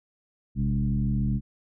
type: tone with frequency modulation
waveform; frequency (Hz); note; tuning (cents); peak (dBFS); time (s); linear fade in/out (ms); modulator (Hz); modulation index
sine; 130.81; C3; 0; -22; 0.55-1.41; 50; 73.1; 1.3
effects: none